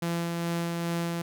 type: tone with tremolo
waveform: sawtooth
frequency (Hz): 169.7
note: F3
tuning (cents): -49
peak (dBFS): -23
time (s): 0.02-1.22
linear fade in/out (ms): 5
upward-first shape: sine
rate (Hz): 2.4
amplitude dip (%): 25
effects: none